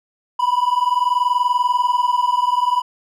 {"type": "tone pair together", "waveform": "triangle", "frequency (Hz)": [975.5, 996], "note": ["B5", "B5"], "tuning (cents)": [-22, 14], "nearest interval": "unison", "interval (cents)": 36, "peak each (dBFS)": -16, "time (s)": [0.39, 2.82], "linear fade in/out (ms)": 10, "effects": []}